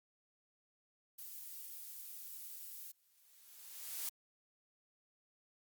violet noise, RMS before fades -49 dBFS, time 1.18-2.92 s, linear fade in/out 10 ms
blue noise with exponential growth, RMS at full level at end -39 dBFS, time 2.89-4.09 s, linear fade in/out 2 ms, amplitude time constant 260 ms
effects Opus 48 kbps

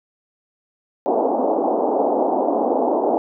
white band-pass noise, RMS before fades -19 dBFS, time 1.06-3.18 s, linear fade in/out 0 ms, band 240 to 840 Hz, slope 48 dB/octave, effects none

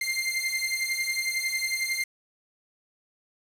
sawtooth beating tone pair, 2093 / 2104 Hz, C7 / C7, 0 / +9 cents, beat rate 11 Hz, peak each -26 dBFS, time 0.01-2.04 s, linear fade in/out 5 ms, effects resampled to 32000 Hz + 8-bit

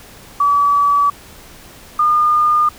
sine tone pair in turn, 1146 / 1214.1 Hz, D6 / D#6, -43 / -43 cents, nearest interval minor second, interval 100 cents, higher second, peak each -10 dBFS, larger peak neither, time 0.4-1.1 / 1.99-2.69 s, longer neither, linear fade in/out 5 ms, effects pink hiss -40 dBFS RMS until 2.78 s

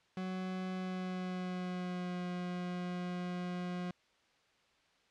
40% pulse tone with pitch glide, 185.8 to 178.85 Hz, F#3 to F3, +7 to +41 cents, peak -36 dBFS, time 0.17-3.91 s, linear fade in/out 2 ms, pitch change -66 cents, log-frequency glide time 0.73-2.24 s, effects white hiss -70 dBFS RMS until 5.1 s + low-pass 4000 Hz 12 dB/octave

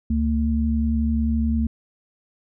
sine tone pair together, 71.62 / 226.2 Hz, D2 / A3, -43 / +48 cents, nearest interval octave + minor sixth, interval 1991 cents, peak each -21 dBFS, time 0.1-1.67 s, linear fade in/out 5 ms, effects none

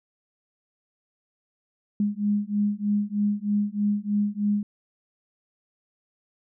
sine beating tone pair, 204.6 / 207.8 Hz, G#3 / G#3, -26 / +1 cents, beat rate 3.2 Hz, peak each -25 dBFS, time 2-4.63 s, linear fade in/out 2 ms, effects none

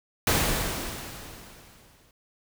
pink noise with exponential decay, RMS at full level -21 dBFS, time 0.27-2.11 s, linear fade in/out 2 ms, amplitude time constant 400 ms, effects none

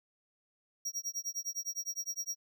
square tone with tremolo, 5670 Hz, F8, 25 cents sharp, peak -33 dBFS, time 0.85-2.36 s, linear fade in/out 5 ms, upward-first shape sine, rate 9.8 Hz, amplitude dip 100%, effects none

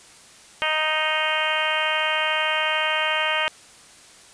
harmonic tone, 311.2 Hz, D#4, in tune, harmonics 2 / 3 / 4 / 5 / 6 / 7 / 8 / 9 / 10, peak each -29 / -29 / -29 / -29 / -29 / -29 / -29 / -29 / -29 dBFS, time 0.62-3.48 s, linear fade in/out 0 ms, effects white hiss -48 dBFS RMS until 4.33 s + resampled to 22050 Hz

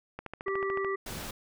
click train, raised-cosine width 0.5 ms, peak -23 dBFS, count 10, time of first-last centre 0.19-0.847 s, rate 13.7 Hz
harmonic tone, 390 Hz, G4, 9 cents flat, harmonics 1 / 3 / 5, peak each -30 / -35 / -37 dBFS, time 0.46-0.96 s, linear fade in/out 10 ms
pink noise, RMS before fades -39 dBFS, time 1.06-1.31 s, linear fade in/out 5 ms
effects none

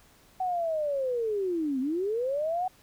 sine linear two-way sweep, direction down then up, 755 to 251.4 to 755 Hz, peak -26 dBFS, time 0.4-2.68 s, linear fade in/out 5 ms, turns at 1.8 s, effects pink hiss -59 dBFS RMS until 2.82 s

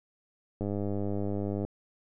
click train, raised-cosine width 2 ms, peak -20 dBFS, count 106, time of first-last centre 0.61-1.65 s, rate 101 Hz, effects none

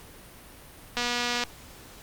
click train, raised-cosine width 0.2 ms, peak -11 dBFS, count 114, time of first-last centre 0.97-1.437 s, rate 242 Hz, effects pink hiss -48 dBFS RMS until 2.02 s + Opus 48 kbps

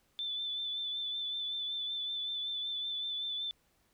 sine tone with vibrato, 3513 Hz, A7, 3 cents flat, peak -34 dBFS, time 0.19-3.51 s, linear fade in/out 0 ms, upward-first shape sine, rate 5.3 Hz, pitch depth 28 cents each way, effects pink hiss -72 dBFS RMS until 3.93 s

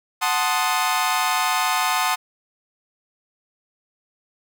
sawtooth chord, F# diminished seventh, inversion none, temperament equal, 740 / 880 / 1046.5 / 1244.5 Hz, F#5 / A5 / C6 / Eb6, 0 / 0 / 0 / 0 cents, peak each -21 dBFS, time 0.21-2.16 s, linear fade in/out 20 ms, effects none

